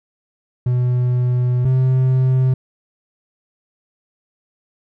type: tone pair in turn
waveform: triangle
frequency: 124.1 / 129.71 Hz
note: B2 / C3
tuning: +9 / -15 cents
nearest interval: minor second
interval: 76 cents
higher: second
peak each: -12 / -10 dBFS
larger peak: second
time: 0.66-1.65 / 1.65-2.54 s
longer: first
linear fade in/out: 5 ms
effects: none